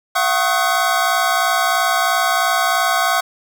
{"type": "tone cluster", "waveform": "square", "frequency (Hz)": [685, 748, 1095, 1266, 1503], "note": ["F5", "F#5", "C#6", "D#6", "F#6"], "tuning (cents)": [-34, 19, -22, 30, 27], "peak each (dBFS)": -22, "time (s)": [0.15, 3.21], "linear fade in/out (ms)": 10, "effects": []}